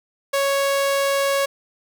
sawtooth tone, 554.4 Hz, C#5, in tune, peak -14 dBFS, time 0.33-1.46 s, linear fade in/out 10 ms, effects none

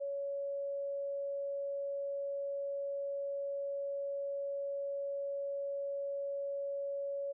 sine tone, 560 Hz, C#5, 18 cents sharp, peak -35 dBFS, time 0-7.33 s, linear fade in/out 20 ms, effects none

